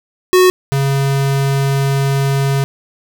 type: tone pair in turn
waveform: square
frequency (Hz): 367.5 / 137.66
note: F#4 / C#3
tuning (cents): -12 / -12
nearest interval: octave + perfect fourth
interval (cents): 1700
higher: first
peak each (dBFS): -7 / -13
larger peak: first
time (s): 0.33-0.5 / 0.72-2.64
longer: second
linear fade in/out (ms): 0
effects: none

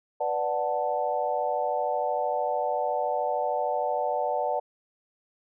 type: chord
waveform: sine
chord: B minor seventh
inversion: none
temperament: equal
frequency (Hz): 493.9 / 587.3 / 740 / 880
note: B4 / D5 / F#5 / A5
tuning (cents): 0 / 0 / 0 / 0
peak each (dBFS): -32 / -29 / -29 / -31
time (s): 0.2-4.6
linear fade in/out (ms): 10
effects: none

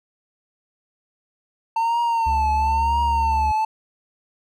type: tone with vibrato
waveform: triangle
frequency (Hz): 902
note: A5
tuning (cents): +43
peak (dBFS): -16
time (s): 1.76-3.65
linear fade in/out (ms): 5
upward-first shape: triangle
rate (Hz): 1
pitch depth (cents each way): 85
type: tone with pitch glide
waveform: triangle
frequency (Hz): 71.5 to 72.08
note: D2 to D2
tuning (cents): -46 to -32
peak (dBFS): -21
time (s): 2.26-3.52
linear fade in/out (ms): 10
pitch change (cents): +14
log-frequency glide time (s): 2.55-3.41
effects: none

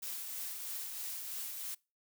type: noise with tremolo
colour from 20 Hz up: blue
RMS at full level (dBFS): -40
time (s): 0.02-1.75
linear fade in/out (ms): 10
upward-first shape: triangle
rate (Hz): 3.1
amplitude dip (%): 35
effects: noise-tail reverb RT60 0.3 s tail -25 dB re dry

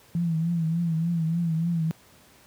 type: tone with vibrato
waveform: sine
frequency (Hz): 166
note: E3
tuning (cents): +12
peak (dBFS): -22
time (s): 0.15-1.91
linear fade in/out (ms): 0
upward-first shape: triangle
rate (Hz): 3.4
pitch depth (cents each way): 82
effects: pink hiss -55 dBFS RMS until 2.46 s + high-pass 80 Hz 12 dB/octave

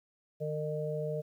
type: harmonic tone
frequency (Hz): 152.2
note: D#3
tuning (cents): -38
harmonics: 1 / 3 / 4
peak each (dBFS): -36 / -36 / -37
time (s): 0.4-1.22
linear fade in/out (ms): 20
effects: 11-bit

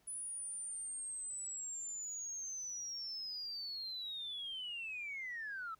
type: linear sweep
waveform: sine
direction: down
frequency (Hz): 9956 to 1280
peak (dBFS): -40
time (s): 0.07-5.75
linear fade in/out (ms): 10
effects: tanh soft clip ceiling -36 dBFS + pink hiss -73 dBFS RMS until 5.79 s

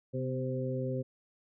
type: harmonic tone with a mistuned harmonic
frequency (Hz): 130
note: C3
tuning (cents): -11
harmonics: 1 / 2 / 3 / 4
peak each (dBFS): -34 / -38 / -39 / -37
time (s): 0.13-1.03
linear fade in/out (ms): 20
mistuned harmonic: 2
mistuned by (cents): -39
effects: none

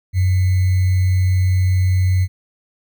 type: tone with sample-and-hold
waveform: sine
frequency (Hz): 92.5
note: F#2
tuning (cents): 0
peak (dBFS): -12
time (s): 0.13-2.28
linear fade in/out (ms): 50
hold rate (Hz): 2100
effects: none

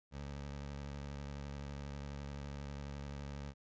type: tone with vibrato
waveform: 20% pulse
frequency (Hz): 70.7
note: C#2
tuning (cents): +35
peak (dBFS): -38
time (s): 0.11-3.54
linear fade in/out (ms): 50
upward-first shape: square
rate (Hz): 12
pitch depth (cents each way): 30
effects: resampled to 16000 Hz

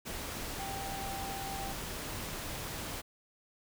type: tone in noise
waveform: sine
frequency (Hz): 784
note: G5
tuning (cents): 0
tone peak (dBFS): -40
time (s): 0.58-1.73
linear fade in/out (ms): 20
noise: pink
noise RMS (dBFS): -40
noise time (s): 0.05-3.02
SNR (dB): -3
effects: none

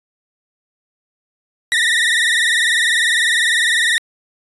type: tone with vibrato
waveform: 30% pulse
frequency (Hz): 1864.7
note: A#6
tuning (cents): 0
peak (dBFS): -10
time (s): 1.72-3.98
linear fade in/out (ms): 0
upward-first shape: triangle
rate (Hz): 20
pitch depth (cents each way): 110
effects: resampled to 24000 Hz

